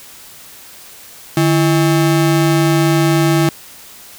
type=ring-modulated tone; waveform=square; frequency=241.3 Hz; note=B3; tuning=40 cents flat; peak=-8 dBFS; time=1.37-3.49 s; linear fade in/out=0 ms; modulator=92 Hz; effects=white hiss -38 dBFS RMS until 4.18 s